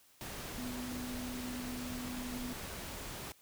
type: tone in noise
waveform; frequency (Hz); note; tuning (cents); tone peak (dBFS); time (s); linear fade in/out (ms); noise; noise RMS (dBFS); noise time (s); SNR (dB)
sine; 248.5; B3; +11; -40; 0.58-2.53; 0; pink; -44; 0.21-3.32; +1
effects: white hiss -65 dBFS RMS until 3.41 s